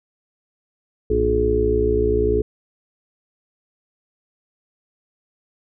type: harmonic tone with a mistuned harmonic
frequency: 60.5 Hz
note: B1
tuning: 35 cents flat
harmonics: 1 / 2 / 4 / 5 / 6 / 7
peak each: -22 / -28 / -29 / -29 / -24 / -18 dBFS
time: 1.1-2.42 s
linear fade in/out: 5 ms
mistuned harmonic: 2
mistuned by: -110 cents
effects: none

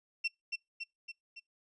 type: tone with echo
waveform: 35% pulse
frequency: 2711 Hz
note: E7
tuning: 48 cents sharp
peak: -28 dBFS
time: 0.24-0.28 s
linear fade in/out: 10 ms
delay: 280 ms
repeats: 4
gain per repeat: -4 dB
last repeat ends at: 1.4 s
effects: noise-tail reverb RT60 0.2 s tail -25 dB re dry + resampled to 22050 Hz

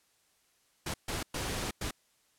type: noise bursts at uneven times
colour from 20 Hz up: pink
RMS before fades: -35 dBFS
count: 4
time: 0.86-0.94 / 1.08-1.23 / 1.34-1.71 / 1.81-1.91 s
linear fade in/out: 5 ms
effects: white hiss -70 dBFS RMS until 2.38 s + low-pass 11000 Hz 12 dB/octave

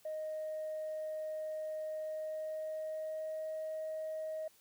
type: tone with pitch glide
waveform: sine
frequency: 622.3 to 628.8 Hz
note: D#5 to D#5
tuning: 0 to +18 cents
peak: -36 dBFS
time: 0.05-4.48 s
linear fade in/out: 5 ms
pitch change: +18 cents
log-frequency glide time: 1.9-3.52 s
effects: tanh soft clip ceiling -34 dBFS + white hiss -66 dBFS RMS until 4.6 s

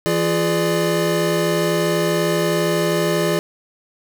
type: tone cluster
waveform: square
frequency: 167.1 / 345 / 417.4 / 594 Hz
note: E3 / F4 / G#4 / D5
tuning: +24 / -21 / +9 / +20 cents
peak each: -23 dBFS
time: 0.06-3.39 s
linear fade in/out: 0 ms
effects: none

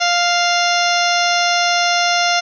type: harmonic tone with a mistuned harmonic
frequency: 698.5 Hz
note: F5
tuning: in tune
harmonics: 1 / 2 / 3 / 4 / 5 / 6 / 7 / 8 / 9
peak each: -17 / -20 / -22 / -23 / -24 / -25 / -25 / -26 / -27 dBFS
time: 0-2.41 s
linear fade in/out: 20 ms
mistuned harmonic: 7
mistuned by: +90 cents
effects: none

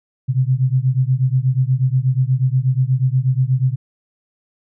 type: beating tone pair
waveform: sine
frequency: 126.1 / 134.4 Hz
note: B2 / C3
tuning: +36 / +47 cents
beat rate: 8.3 Hz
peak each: -16 / -17 dBFS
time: 0.28-3.76 s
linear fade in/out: 20 ms
effects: none

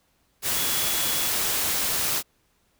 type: tone in noise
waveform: sine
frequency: 3377 Hz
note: G#7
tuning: 28 cents sharp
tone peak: -33 dBFS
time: 0.53-1.31 s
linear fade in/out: 50 ms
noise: white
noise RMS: -25 dBFS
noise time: 0.42-2.23 s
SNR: -11 dB
effects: pink hiss -67 dBFS RMS until 2.79 s

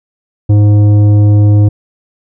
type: tone with tanh clipping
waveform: sine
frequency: 103.83 Hz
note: G#2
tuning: in tune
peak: -5 dBFS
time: 0.49-1.69 s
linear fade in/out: 10 ms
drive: 10 dB
effects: none

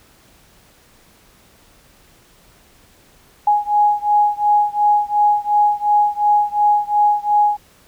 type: beating tone pair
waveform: sine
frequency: 830.6 / 833.4 Hz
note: G#5 / G#5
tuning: 0 / +6 cents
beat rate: 2.8 Hz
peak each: -15 / -16 dBFS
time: 3.47-7.57 s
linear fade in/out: 5 ms
effects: pink hiss -51 dBFS RMS until 7.87 s

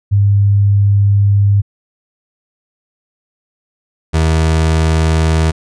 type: tone pair in turn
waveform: sine / 30% pulse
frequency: 100.8 / 80.01 Hz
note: G2 / D#2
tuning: +49 / +49 cents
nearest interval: major third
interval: 400 cents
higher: first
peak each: -7 dBFS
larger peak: neither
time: 0.11-1.62 / 4.13-5.52 s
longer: first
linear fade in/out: 20 ms
effects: resampled to 22050 Hz

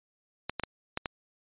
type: clicks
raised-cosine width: 0.3 ms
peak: -15 dBFS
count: 5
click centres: 0.496 / 0.597 / 0.636 / 0.974 / 1.058 s
effects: resampled to 8000 Hz

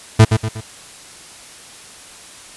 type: tone with echo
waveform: 40% pulse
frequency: 110 Hz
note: A2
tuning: in tune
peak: -3 dBFS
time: 0.19-0.25 s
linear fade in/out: 10 ms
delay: 120 ms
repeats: 3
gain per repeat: -7 dB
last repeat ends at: 0.61 s
effects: white hiss -39 dBFS RMS until 2.56 s + resampled to 24000 Hz

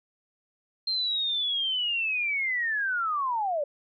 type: linear sweep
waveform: sine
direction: down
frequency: 4186 to 554 Hz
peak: -25 dBFS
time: 0.87-3.64 s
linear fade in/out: 5 ms
effects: none

